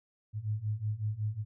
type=beating tone pair; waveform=sine; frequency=103.83 / 109.23 Hz; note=G#2 / A2; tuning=0 / -12 cents; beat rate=5.4 Hz; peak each=-35 / -33 dBFS; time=0.33-1.45 s; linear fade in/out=50 ms; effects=none